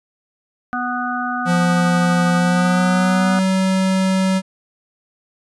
harmonic tone, 246.9 Hz, B3, in tune, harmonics 1 / 3 / 5 / 6, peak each -25 / -25 / -25 / -25 dBFS, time 0.73-3.39 s, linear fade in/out 0 ms
square tone with pitch glide, 174.61 to 189.32 Hz, F3 to F#3, 0 to +40 cents, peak -15 dBFS, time 1.45-4.42 s, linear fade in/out 50 ms, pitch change +140 cents, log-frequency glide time 2.36-3.33 s
effects resampled to 24000 Hz

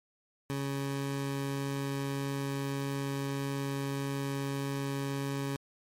20% pulse tone, 138.59 Hz, C#3, in tune, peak -27 dBFS, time 0.5-5.56 s, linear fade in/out 0 ms, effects MP3 64 kbps

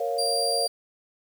sine chord, Bb minor, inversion none, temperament equal, 466.2 / 554.4 / 698.5 Hz, Bb4 / Db5 / F5, 0 / 0 / 0 cents, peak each -29 dBFS, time 0-0.67 s, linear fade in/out 5 ms
35% pulse tone, 4743 Hz, D8, 16 cents sharp, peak -24 dBFS, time 0.18-0.68 s, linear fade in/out 10 ms
effects 8-bit

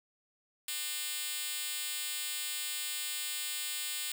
5% pulse tone with high-pass filter, 300 Hz, D4, 37 cents sharp, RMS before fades -37 dBFS, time 0.68-4.12 s, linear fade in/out 2 ms, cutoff 4600 Hz, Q 0.55, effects none

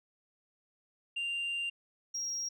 sine tone pair in turn, 2786 / 5619 Hz, F7 / F8, -5 / +10 cents, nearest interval octave, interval 1215 cents, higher second, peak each -30 / -32 dBFS, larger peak first, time 1.16-1.7 / 2.14-2.49 s, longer first, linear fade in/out 10 ms, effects tanh soft clip ceiling -31 dBFS

